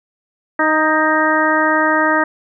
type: harmonic tone with a mistuned harmonic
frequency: 311.1 Hz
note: D#4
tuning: in tune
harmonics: 1 / 2 / 3 / 4 / 5 / 6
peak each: -19 / -19 / -19 / -19 / -19 / -19 dBFS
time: 0.59-2.24 s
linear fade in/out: 5 ms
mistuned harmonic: 5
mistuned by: +26 cents
effects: none